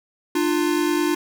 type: tone pair together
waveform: square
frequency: 300.1 / 349.7 Hz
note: D4 / F4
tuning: +38 / +2 cents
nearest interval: minor third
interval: 264 cents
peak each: -22 dBFS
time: 0.35-1.15 s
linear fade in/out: 5 ms
effects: none